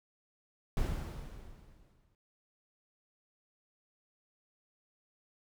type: noise with exponential decay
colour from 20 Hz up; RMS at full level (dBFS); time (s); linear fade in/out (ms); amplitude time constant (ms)
brown; -31; 0.77-2.15; 1; 300
effects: none